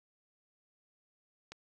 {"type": "click", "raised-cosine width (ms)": 0.2, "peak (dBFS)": -28, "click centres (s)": 1.52, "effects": []}